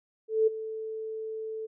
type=tone with ADSR envelope; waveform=sine; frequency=440 Hz; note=A4; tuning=in tune; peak=-18 dBFS; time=0.28-1.67 s; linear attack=190 ms; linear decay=15 ms; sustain=-15 dB; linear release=19 ms; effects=none